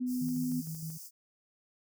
sine tone, 250.5 Hz, B3, 25 cents sharp, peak -30 dBFS, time 0-0.62 s, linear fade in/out 20 ms
white high-pass noise, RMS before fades -47 dBFS, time 0.06-1.11 s, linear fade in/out 50 ms, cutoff 4800 Hz, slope 96 dB/octave
sine tone with tremolo, 160 Hz, D#3, 49 cents sharp, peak -36 dBFS, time 0.21-0.98 s, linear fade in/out 10 ms, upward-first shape square, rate 6.5 Hz, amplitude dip 45%
effects none

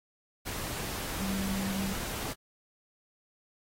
sine tone in noise, 194 Hz, G3, 18 cents flat, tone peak -31 dBFS, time 1.19-1.94 s, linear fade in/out 20 ms, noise pink, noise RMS -37 dBFS, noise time 0.45-2.34 s, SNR +3 dB, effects AAC 48 kbps

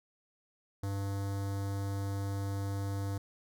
square tone with notch filter, 99 Hz, G2, 18 cents sharp, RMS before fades -35 dBFS, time 0.83-3.18 s, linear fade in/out 5 ms, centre 2600 Hz, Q 0.93, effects none

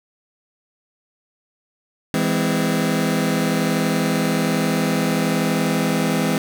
sawtooth chord, E augmented, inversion none, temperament just, 164.81 / 206 / 257.5 Hz, E3 / G#3 / B#3, 0 / -14 / -28 cents, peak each -18 dBFS, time 2.14-6.38 s, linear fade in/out 0 ms, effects 7-bit

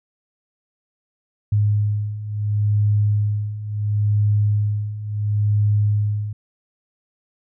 sine beating tone pair, 103.83 / 104.55 Hz, G#2 / G#2, 0 / +12 cents, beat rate 0.72 Hz, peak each -22 / -18 dBFS, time 1.52-6.33 s, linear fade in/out 5 ms, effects none

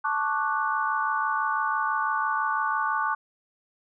sine chord, D major seventh, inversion second, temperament equal, 880 / 1108.7 / 1174.7 / 1480 Hz, A5 / C#6 / D6 / F#6, 0 / 0 / 0 / 0 cents, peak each -29 dBFS, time 0.04-3.15 s, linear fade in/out 10 ms, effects none

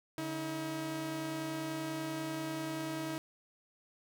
sawtooth tone pair together, 144.82 / 319.9 Hz, D3 / D#4, -24 / +48 cents, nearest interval octave + major second, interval 1372 cents, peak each -39 / -33 dBFS, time 0.18-3.18 s, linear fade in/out 0 ms, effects none

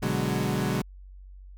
30% pulse chord, G# half-diminished seventh, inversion first, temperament equal, 123.47 / 146.83 / 185 / 207.7 Hz, B2 / D3 / F#3 / G#3, 0 / 0 / 0 / 0 cents, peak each -28 dBFS, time 0.02-0.82 s, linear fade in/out 10 ms, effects added 47 Hz sine -43 dBFS peak until 1.57 s

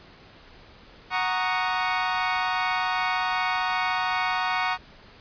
25% pulse chord, D# minor seventh, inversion first, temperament equal, 740 / 932.3 / 1108.7 / 1244.5 Hz, F#5 / A#5 / C#6 / D#6, 0 / 0 / 0 / 0 cents, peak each -24 / -25 / -26 / -27 dBFS, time 1.1-4.78 s, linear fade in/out 50 ms, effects pink hiss -50 dBFS RMS until 5.2 s + resampled to 11025 Hz

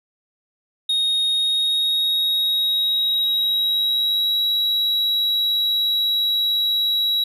triangle tone with pitch glide, 3729 to 3881 Hz, A#7 to B7, 0 to -31 cents, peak -16 dBFS, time 0.89-7.24 s, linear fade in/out 5 ms, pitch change +69 cents, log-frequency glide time 1.31-4.43 s, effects none

